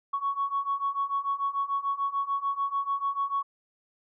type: beating tone pair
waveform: sine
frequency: 1108.7 / 1115.5 Hz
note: C#6 / C#6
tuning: 0 / +11 cents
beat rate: 6.8 Hz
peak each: -30 / -28 dBFS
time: 0.13-3.43 s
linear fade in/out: 10 ms
effects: tanh soft clip ceiling -19 dBFS